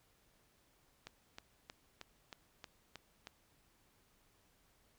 click train, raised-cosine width 0.2 ms, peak -30 dBFS, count 8, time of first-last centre 1.07-3.271 s, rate 3.18 Hz, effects pink hiss -72 dBFS RMS until 4.98 s

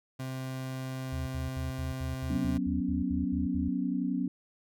30% pulse tone, 130.81 Hz, C3, in tune, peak -32 dBFS, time 0.19-2.58 s, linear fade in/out 10 ms
sine tone bursts, 77.78 Hz, D#2, in tune, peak -33 dBFS, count 12, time 1.12-3.69 s, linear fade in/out 10 ms, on 150 ms, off 70 ms
sine chord, F# suspended fourth, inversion none, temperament just, 185 / 246.7 / 277.5 Hz, F#3 / B3 / C#4, 0 / -2 / +2 cents, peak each -33 / -32 / -32 dBFS, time 2.3-4.28 s, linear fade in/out 5 ms
effects none

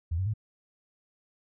sine tone with pitch steps, 82.7 / 94.45 / 107.87 Hz, E2 / F#2 / A2, +6 / +36 / -34 cents, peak -26 dBFS, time 0.11-0.338 s, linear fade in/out 10 ms, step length 76 ms, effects none

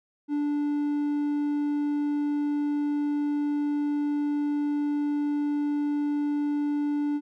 triangle tone, 292.2 Hz, D4, 9 cents flat, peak -22 dBFS, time 0.28-7.21 s, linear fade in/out 50 ms, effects none

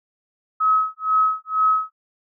sine tone with tremolo, 1280 Hz, D#6, 49 cents sharp, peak -13 dBFS, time 0.6-1.92 s, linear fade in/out 10 ms, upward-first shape sine, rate 2.1 Hz, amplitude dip 100%, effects none

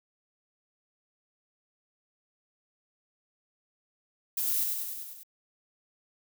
violet noise with echo, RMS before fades -30 dBFS, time 4.37-4.64 s, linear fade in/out 5 ms, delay 99 ms, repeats 6, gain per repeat -3 dB, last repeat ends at 5.234 s, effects none

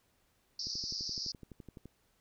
white band-pass noise, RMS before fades -39 dBFS, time 0.59-1.32 s, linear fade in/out 5 ms, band 4500 to 5500 Hz, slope 96 dB/octave
click train, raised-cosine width 3 ms, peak -35 dBFS, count 15, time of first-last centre 0.67-1.856 s, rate 11.8 Hz
effects pink hiss -73 dBFS RMS until 2.2 s

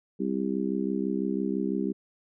harmonic tone, 66 Hz, C2, 16 cents sharp, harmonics 3 / 4 / 5 / 6, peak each -30 / -31 / -32 / -33 dBFS, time 0.19-1.93 s, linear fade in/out 20 ms, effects none

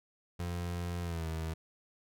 30% pulse tone with pitch glide, 87.31 to 80.53 Hz, F2 to E2, 0 to -40 cents, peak -32 dBFS, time 0.39-1.54 s, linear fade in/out 10 ms, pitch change -140 cents, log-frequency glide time 1.02-1.26 s, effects none

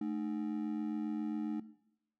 triangle ring-modulated tone, 261.6 Hz, C4, in tune, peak -29 dBFS, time 0.01-1.6 s, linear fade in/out 5 ms, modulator 43.7 Hz, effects noise-tail reverb RT60 0.8 s tail -17 dB re dry

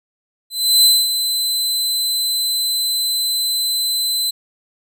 sawtooth tone with ADSR envelope, 4040 Hz, B7, 39 cents sharp, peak -5 dBFS, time 0.5-4.31 s, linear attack 340 ms, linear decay 230 ms, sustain -9 dB, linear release 13 ms, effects none

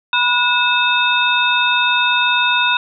sine tone cluster, 981 / 1455 / 2606 / 3676 Hz, B5 / F#6 / E7 / A#7, -12 / -29 / -20 / -25 cents, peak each -18 dBFS, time 0.13-2.77 s, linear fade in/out 2 ms, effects none

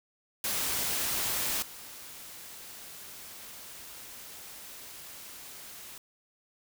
white noise with level steps, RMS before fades -31 / -46 dBFS, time 0.44-5.98 s, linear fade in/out 2 ms, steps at 1.62 s, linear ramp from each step 5 ms, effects none

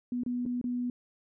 sine tone with dropouts, 245.4 Hz, B3, 11 cents flat, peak -29 dBFS, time 0.12-0.9 s, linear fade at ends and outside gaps 2 ms, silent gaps 0.235-0.262 / 0.454-0.461 / 0.614-0.641 s, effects none

